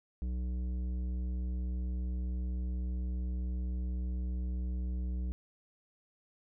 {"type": "tone with tanh clipping", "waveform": "sine", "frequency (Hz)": 61.74, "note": "B1", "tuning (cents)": 0, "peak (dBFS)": -34, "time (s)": [0.22, 5.32], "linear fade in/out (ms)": 0, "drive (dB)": 11, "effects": []}